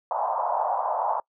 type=band-pass noise; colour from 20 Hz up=white; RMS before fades=-26 dBFS; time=0.11-1.2 s; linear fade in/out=2 ms; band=630 to 1000 Hz; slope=48 dB/octave; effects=noise-tail reverb RT60 0.1 s tail -24 dB re dry